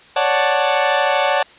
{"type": "chord", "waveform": "sawtooth", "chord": "D major seventh", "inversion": "third", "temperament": "equal", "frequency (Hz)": [554.4, 587.3, 740, 880], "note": ["C#5", "D5", "F#5", "A5"], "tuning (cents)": [0, 0, 0, 0], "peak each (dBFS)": -16, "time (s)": [0.16, 1.43], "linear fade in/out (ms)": 5, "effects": ["white hiss -45 dBFS RMS until 1.58 s", "resampled to 8000 Hz"]}